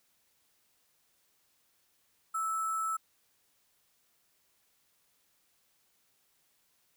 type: tone with sample-and-hold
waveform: sine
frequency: 1313 Hz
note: E6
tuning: 7 cents flat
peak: -30 dBFS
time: 2.34-2.97 s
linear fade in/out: 10 ms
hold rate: 8820 Hz
effects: white hiss -72 dBFS RMS until 6.96 s